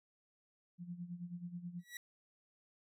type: tone with tremolo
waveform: sine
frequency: 175.1 Hz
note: F3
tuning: 5 cents sharp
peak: -40 dBFS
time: 0.78-1.84 s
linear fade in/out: 50 ms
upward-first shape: sine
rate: 9.3 Hz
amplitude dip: 75%
type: tone with exponential growth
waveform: sawtooth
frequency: 1934 Hz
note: B6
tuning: 37 cents flat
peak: -38 dBFS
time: 1.79-1.97 s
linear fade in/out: 2 ms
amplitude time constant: 39 ms
effects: none